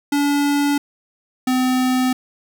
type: tone pair in turn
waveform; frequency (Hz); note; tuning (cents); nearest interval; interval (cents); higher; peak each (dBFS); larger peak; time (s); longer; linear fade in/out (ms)
square; 286.8 / 255.5; D4 / C4; -41 / -41; major second; 200; first; -16; neither; 0.12-0.78 / 1.47-2.13; neither; 5
effects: none